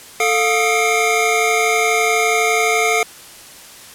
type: tone cluster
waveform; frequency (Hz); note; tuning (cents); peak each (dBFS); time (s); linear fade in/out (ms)
square; 442.5 / 707 / 1243 / 2153 / 2346; A4 / F5 / D#6 / C7 / D7; +10 / +21 / -2 / +49 / -2; -20 / -20 / -24 / -20 / -23; 0.2-3.03; 2
effects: white hiss -39 dBFS RMS until 3.94 s + low-pass 12000 Hz 12 dB/octave